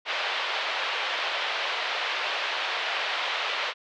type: band-pass noise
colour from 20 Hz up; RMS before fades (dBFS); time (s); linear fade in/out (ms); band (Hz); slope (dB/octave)
white; -29; 0.05-3.74; 50; 520 to 3600; 24
effects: low-pass 6000 Hz 12 dB/octave

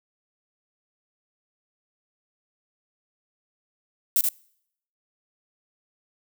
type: noise with echo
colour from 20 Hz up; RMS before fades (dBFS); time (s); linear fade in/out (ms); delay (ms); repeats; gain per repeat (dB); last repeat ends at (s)
violet; -20; 4.16-4.21; 0; 78; 1; -3; 4.288
effects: noise-tail reverb RT60 0.7 s tail -25 dB re dry

